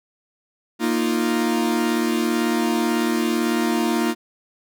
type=chord; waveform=45% pulse; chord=Bb suspended fourth; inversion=none; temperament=equal; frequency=233.1 / 311.1 / 349.2 Hz; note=Bb3 / Eb4 / F4; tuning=0 / 0 / 0 cents; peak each=-22 / -24 / -24 dBFS; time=0.79-4.15 s; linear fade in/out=50 ms; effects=none